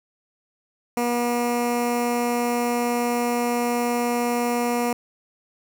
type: tone with notch filter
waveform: 15% pulse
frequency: 240.4 Hz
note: B3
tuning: 46 cents flat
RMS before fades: -23 dBFS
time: 0.97-4.93 s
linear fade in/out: 2 ms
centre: 3700 Hz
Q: 1.6
effects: none